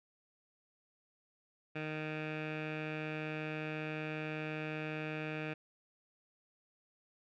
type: tone with low-pass filter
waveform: 15% pulse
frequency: 154.7 Hz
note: D#3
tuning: 10 cents flat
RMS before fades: -40 dBFS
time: 1.75-5.54 s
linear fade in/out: 10 ms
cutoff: 2400 Hz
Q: 3.7
effects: none